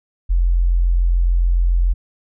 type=tone; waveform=sine; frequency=43.52 Hz; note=F1; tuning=5 cents flat; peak=-12 dBFS; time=0.29-1.94 s; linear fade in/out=20 ms; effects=none